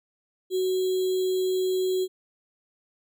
sine tone with sample-and-hold, 372.2 Hz, F#4, 10 cents sharp, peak -22 dBFS, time 0.5-2.08 s, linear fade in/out 50 ms, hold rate 3675 Hz, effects none

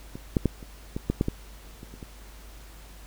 clicks, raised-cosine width 3 ms, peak -23 / -8 / -8 / -29 / -17 / -10 / -9 / -13 / -28 / -30 / -26 dBFS, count 11, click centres 0.155 / 0.368 / 0.457 / 0.628 / 0.965 / 1.1 / 1.211 / 1.284 / 1.831 / 1.94 / 2.028 s, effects added 50 Hz sine -45 dBFS peak until 3.06 s + pink hiss -51 dBFS RMS until 3.06 s

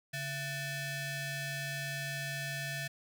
sawtooth ring-modulated tone, 815 Hz, G#5, 33 cents flat, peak -29 dBFS, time 0.13-2.88 s, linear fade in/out 10 ms, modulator 957 Hz, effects none

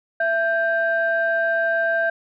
sine tone pair together, 666 / 1576.7 Hz, E5 / G6, +18 / +10 cents, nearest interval octave + minor third, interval 1492 cents, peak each -20 dBFS, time 0.2-2.1 s, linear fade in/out 5 ms, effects tanh soft clip ceiling -10 dBFS

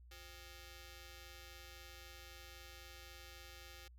5% pulse ring-modulated tone, 441.6 Hz, A4, 6 cents sharp, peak -40 dBFS, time 0.11-3.88 s, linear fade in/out 5 ms, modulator 967 Hz, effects added 60 Hz sine -57 dBFS peak until 3.98 s

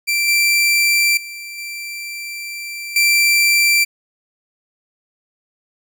sawtooth tone with level steps, 2349 Hz, D7, in tune, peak -12 / -9 / -26 / -23 / -8 dBFS, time 0.07-3.85 s, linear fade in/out 20 ms, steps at 0.28 / 1.17 / 1.58 / 2.96 s, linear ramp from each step 2 ms, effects none

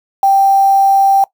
sine tone with quantisation, 784 Hz, G5, in tune, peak -6 dBFS, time 0.23-1.24 s, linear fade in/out 2 ms, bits 5, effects noise-tail reverb RT60 0.1 s tail -20 dB re dry

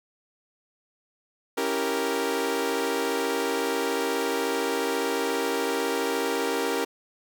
sawtooth chord, C# diminished seventh, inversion none, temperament equal, 277.2 / 329.6 / 392 / 466.2 Hz, C#4 / E4 / G4 / Bb4, 0 / 0 / 0 / 0 cents, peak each -28 / -30 / -26 / -24 dBFS, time 1.57-6.85 s, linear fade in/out 10 ms, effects none

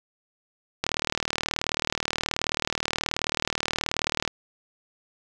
click train, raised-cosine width 0.2 ms, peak -7 dBFS, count 134, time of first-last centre 0.84-4.277 s, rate 38.7 Hz, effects none

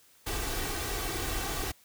pink noise with comb filter, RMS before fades -33 dBFS, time 0.26-1.72 s, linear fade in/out 10 ms, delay 2.6 ms, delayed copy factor +0.65, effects white hiss -61 dBFS RMS until 1.84 s

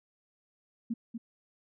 sine tone with echo, 230 Hz, A#3, 23 cents flat, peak -29 dBFS, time 0.9-0.94 s, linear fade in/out 10 ms, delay 240 ms, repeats 1, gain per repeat -6 dB, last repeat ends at 1.18 s, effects none

